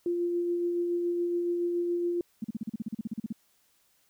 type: tone with tremolo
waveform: sine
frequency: 347.6 Hz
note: F4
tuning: 8 cents flat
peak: -25 dBFS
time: 0.06-2.21 s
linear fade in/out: 2 ms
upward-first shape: sine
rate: 7.1 Hz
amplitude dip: 25%
type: tone bursts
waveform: sine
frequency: 220 Hz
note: A3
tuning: in tune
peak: -29 dBFS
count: 15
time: 2.42-3.326 s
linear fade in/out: 5 ms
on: 24 ms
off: 39 ms
effects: white hiss -68 dBFS RMS until 4.09 s